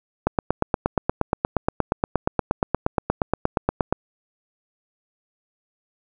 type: click train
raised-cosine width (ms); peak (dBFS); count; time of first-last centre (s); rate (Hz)
1; -4; 32; 0.27-3.926; 8.48
effects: none